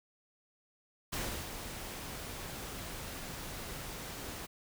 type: noise with ADSR envelope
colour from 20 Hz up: pink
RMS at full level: -36 dBFS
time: 1.12-4.47 s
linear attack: 13 ms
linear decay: 340 ms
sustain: -7 dB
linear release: 20 ms
effects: none